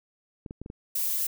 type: clicks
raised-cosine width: 3 ms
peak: -25 dBFS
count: 5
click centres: 0.462 / 0.509 / 0.616 / 0.661 / 0.701 s
type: noise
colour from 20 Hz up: violet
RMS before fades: -28 dBFS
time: 0.95-1.27 s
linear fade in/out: 5 ms
effects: none